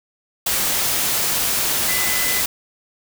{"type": "tone in noise", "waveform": "sine", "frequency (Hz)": 2012, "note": "B6", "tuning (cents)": 32, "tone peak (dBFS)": -25, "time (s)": [1.88, 2.41], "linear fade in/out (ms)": 5, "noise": "white", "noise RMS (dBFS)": -20, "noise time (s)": [0.46, 2.46], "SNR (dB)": -8, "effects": []}